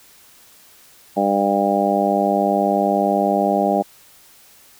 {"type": "harmonic tone", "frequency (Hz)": 100, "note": "G2", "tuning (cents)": 35, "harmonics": [2, 3, 4, 5, 6, 7, 8], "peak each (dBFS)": [-22, -24, -25, -26, -21, -22, -21], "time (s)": [1.16, 3.83], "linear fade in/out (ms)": 20, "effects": ["white hiss -49 dBFS RMS until 4.79 s"]}